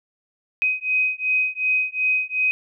sine beating tone pair, 2515 / 2517.7 Hz, D#7 / D#7, +18 / +20 cents, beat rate 2.7 Hz, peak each -22 dBFS, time 0.62-2.51 s, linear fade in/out 0 ms, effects none

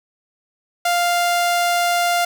sawtooth tone, 698.5 Hz, F5, in tune, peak -12 dBFS, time 0.85-2.25 s, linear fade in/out 5 ms, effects none

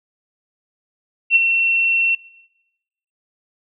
sine tone with ADSR envelope, 2712 Hz, E7, 49 cents sharp, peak -7 dBFS, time 1.3-2.15 s, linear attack 57 ms, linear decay 19 ms, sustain -7 dB, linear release 4 ms, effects noise-tail reverb RT60 1.0 s tail -22 dB re dry

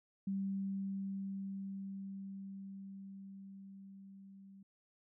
sine tone with level ramp, 195 Hz, G3, 9 cents flat, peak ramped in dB -34 to -54 dBFS, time 0.27-4.63 s, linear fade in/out 5 ms, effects none

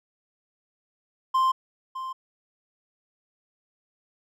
triangle tone with echo, 1046.5 Hz, C6, in tune, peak -17 dBFS, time 1.34-1.52 s, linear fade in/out 10 ms, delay 610 ms, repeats 1, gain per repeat -12 dB, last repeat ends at 2.13 s, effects none

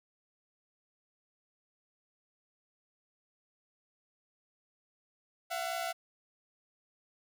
sawtooth tone pair together, 675.9 / 740 Hz, E5 / F#5, +43 / 0 cents, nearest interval major second, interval 157 cents, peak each -32 / -34 dBFS, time 5.5-5.93 s, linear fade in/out 20 ms, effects none

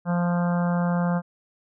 harmonic tone, 174.61 Hz, F3, in tune, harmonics 1 / 3 / 4 / 5 / 6 / 7 / 8 / 9, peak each -21 / -31 / -33 / -35 / -37 / -38 / -39 / -40 dBFS, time 0.05-1.22 s, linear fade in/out 50 ms, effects none

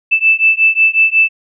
sine beating tone pair, 2637 / 2642.5 Hz, E7 / E7, 0 / +4 cents, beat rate 5.5 Hz, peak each -11 dBFS, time 0.11-1.29 s, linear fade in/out 20 ms, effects none

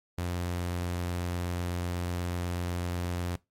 sawtooth tone, 88.1 Hz, F2, 16 cents sharp, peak -26 dBFS, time 0.18-3.36 s, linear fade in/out 0 ms, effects noise-tail reverb RT60 0.2 s tail -21 dB re dry + MP3 64 kbps

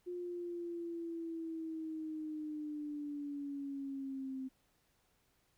sine linear sweep, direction down, 356.7 to 261.3 Hz, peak -39 dBFS, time 0.06-4.49 s, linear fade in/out 20 ms, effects pink hiss -75 dBFS RMS until 5.57 s

